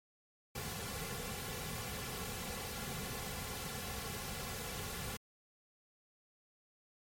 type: noise with comb filter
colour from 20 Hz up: pink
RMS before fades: -42 dBFS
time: 0.55-5.17 s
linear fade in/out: 5 ms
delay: 3.2 ms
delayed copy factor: -0.75
effects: MP3 64 kbps